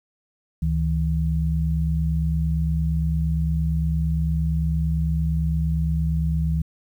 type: tone pair together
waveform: sine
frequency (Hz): 71.3 / 160.06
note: C#2 / D#3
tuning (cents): +49 / +49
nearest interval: octave + major second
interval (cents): 1400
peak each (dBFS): -22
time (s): 0.62-6.62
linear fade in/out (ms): 5
effects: 9-bit